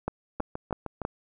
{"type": "two click trains", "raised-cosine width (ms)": 1, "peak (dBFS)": [-14, -19], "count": [4, 5], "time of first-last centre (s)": [[0.08, 1.051], [0.4, 1.017]], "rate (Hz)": [3.09, 6.48], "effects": []}